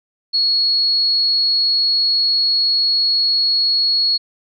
sine tone, 4339 Hz, C#8, 38 cents flat, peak -13 dBFS, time 0.33-4.18 s, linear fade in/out 20 ms, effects none

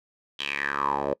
10% pulse tone with band-pass filter sweep, 70.6 Hz, C#2, 32 cents sharp, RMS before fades -28 dBFS, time 0.39-1.14 s, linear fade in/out 5 ms, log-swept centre 3300 to 540 Hz, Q 5.7, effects noise-tail reverb RT60 0.1 s tail -23 dB re dry

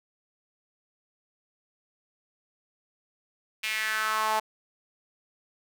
sawtooth tone with high-pass filter sweep, 217.4 Hz, A3, 21 cents flat, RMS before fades -28 dBFS, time 3.63-4.4 s, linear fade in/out 10 ms, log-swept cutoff 2500 to 810 Hz, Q 3.7, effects none

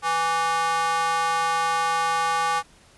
square tone with high-pass filter, 165.3 Hz, E3, 5 cents sharp, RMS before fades -23 dBFS, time 0.02-2.63 s, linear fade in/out 50 ms, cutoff 980 Hz, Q 6.7, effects pink hiss -54 dBFS RMS until 2.97 s + resampled to 24000 Hz

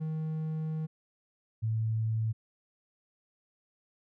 triangle / sine tone pair in turn, 157.4 / 111.05 Hz, D#3 / A2, +20 / +16 cents, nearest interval tritone, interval 604 cents, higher first, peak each -29 / -27 dBFS, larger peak second, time 0-0.87 / 1.62-2.33 s, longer first, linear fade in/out 20 ms, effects none

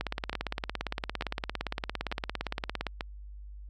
two click trains, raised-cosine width 0.3 ms, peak -15 / -17 dBFS, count 51 / 4, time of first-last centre 0.01-2.867 / 0.33-3.009 s, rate 17.5 / 1.12 Hz, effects added 50 Hz sine -42 dBFS peak until 3.69 s + AAC 64 kbps

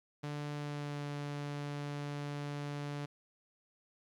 sawtooth tone with pitch glide, 146.83 to 144.81 Hz, D3 to D3, 0 to -24 cents, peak -34 dBFS, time 0.23-3.06 s, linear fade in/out 10 ms, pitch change -24 cents, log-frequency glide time 0.54-1.04 s, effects low-pass 6000 Hz 12 dB/octave + 12-bit

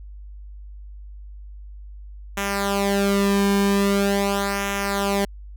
sawtooth tone with flanger, 199.3 Hz, G3, 29 cents sharp, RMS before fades -21 dBFS, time 2.37-5.25 s, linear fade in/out 5 ms, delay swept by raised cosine 0.22 to 1.52 ms, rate 0.43 Hz, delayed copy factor -0.75, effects added 50 Hz sine -36 dBFS peak until 5.56 s

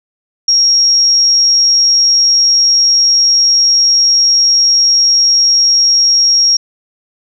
sine tone, 5590 Hz, F8, 1 cent sharp, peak -6 dBFS, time 0.48-6.57 s, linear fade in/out 5 ms, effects none

